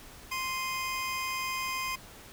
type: tone pair together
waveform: 25% pulse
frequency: 1046.1 / 2488 Hz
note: C6 / D#7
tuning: -1 / -1 cents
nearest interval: octave + minor third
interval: 1500 cents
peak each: -29 / -33 dBFS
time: 0.31-1.96 s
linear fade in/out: 10 ms
effects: pink hiss -50 dBFS RMS until 2.32 s